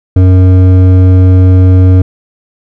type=tone with hard clipping; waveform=triangle; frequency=92.5 Hz; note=F#2; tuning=in tune; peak=-3 dBFS; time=0.16-2.02 s; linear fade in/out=5 ms; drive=14 dB; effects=none